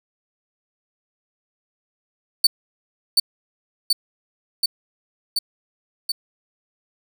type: tone with echo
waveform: 40% pulse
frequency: 4526 Hz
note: C#8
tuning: 35 cents sharp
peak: -9 dBFS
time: 2.44-2.47 s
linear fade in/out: 5 ms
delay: 730 ms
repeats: 5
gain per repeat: -2 dB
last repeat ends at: 6.12 s
effects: none